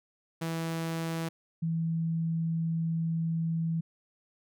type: tone pair in turn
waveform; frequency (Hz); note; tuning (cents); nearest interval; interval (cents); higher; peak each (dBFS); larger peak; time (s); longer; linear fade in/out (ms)
sawtooth / sine; 164.1 / 164.1; E3 / E3; -8 / -8; unison; 0; neither; -27; neither; 0.41-1.29 / 1.62-3.81; second; 10
effects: none